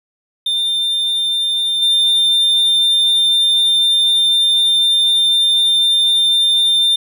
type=tone with level steps; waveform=triangle; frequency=3598 Hz; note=A7; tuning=38 cents sharp; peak=-13 / -9 dBFS; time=0.46-6.96 s; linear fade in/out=5 ms; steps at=1.82 s; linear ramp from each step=5 ms; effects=none